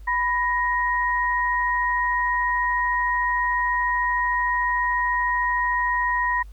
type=tone pair together; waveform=sine; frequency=990 / 1876.4 Hz; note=B5 / A#6; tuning=+4 / +11 cents; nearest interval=major seventh; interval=1107 cents; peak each=-22 / -23 dBFS; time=0.07-6.43 s; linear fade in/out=10 ms; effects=added 50 Hz sine -38 dBFS peak until 6.52 s + pink hiss -61 dBFS RMS until 6.52 s